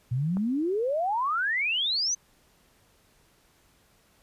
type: exponential sweep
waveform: sine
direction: up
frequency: 116.54 to 6290 Hz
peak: -24 dBFS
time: 0.11-2.15 s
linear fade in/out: 10 ms
type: click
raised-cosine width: 1 ms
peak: -25 dBFS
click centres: 0.37 s
effects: pink hiss -63 dBFS RMS until 4.22 s + resampled to 32000 Hz